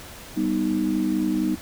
sine chord, G augmented, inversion none, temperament equal, 196 / 246.9 / 311.1 Hz, G3 / B3 / D#4, 0 / 0 / 0 cents, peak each -26 / -26 / -23 dBFS, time 0.36-1.56 s, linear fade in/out 20 ms, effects pink hiss -41 dBFS RMS until 1.61 s

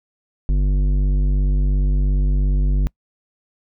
triangle tone with tanh clipping, 48.58 Hz, G1, 15 cents flat, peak -16 dBFS, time 0.49-2.87 s, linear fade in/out 0 ms, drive 16 dB, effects noise-tail reverb RT60 0.1 s tail -26 dB re dry

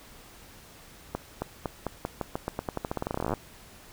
accelerating click train, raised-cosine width 1 ms, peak -15 dBFS, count 29, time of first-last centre 1.15-3.337 s, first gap 270 ms, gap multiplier 0.88, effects pink hiss -51 dBFS RMS until 3.92 s

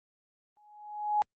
sine tone with exponential growth, 838 Hz, G#5, 15 cents sharp, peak -21 dBFS, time 0.57-1.22 s, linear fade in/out 0 ms, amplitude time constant 140 ms, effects Opus 24 kbps

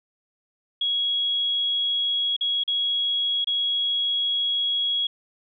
sine tone with dropouts, 3322 Hz, G#7, in tune, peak -21 dBFS, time 0.81-5.07 s, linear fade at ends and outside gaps 5 ms, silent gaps 2.365-2.409 / 2.637-2.677 / 3.445-3.471 s, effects none

